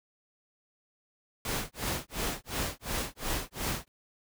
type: noise with tremolo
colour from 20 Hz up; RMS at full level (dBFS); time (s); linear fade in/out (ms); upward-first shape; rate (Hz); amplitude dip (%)
pink; -31; 1.45-3.88; 2; sine; 2.8; 100
effects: none